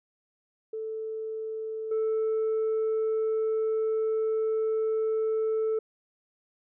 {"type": "tone with level steps", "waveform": "sine", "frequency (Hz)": 440, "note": "A4", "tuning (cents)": 0, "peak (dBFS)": [-31, -22], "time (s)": [0.73, 5.79], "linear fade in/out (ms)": 5, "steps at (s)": 1.91, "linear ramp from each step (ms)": 5, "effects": ["tanh soft clip ceiling -23 dBFS"]}